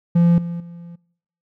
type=tone with level steps; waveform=triangle; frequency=171.3 Hz; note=F3; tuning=33 cents flat; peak=-9 / -23 / -33 dBFS; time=0.15-0.96 s; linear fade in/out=10 ms; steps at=0.38 / 0.6 s; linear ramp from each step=2 ms; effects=noise-tail reverb RT60 0.7 s tail -24 dB re dry